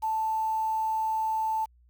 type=tone with quantisation; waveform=sine; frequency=880 Hz; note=A5; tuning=in tune; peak=-25 dBFS; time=0.02-1.66 s; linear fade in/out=20 ms; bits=8; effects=added 60 Hz sine -57 dBFS peak until 1.89 s